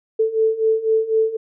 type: beating tone pair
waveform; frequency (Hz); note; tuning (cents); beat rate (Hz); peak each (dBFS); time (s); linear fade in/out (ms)
sine; 440 / 444; A4 / A4; 0 / +16; 4; -20 / -17; 0.19-1.37; 10
effects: none